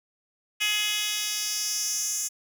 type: tone with high-pass filter sweep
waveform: 10% pulse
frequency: 420.7 Hz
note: G#4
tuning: 22 cents sharp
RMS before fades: -28 dBFS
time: 0.6-2.29 s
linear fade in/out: 20 ms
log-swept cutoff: 2800 to 7100 Hz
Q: 2.8
effects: none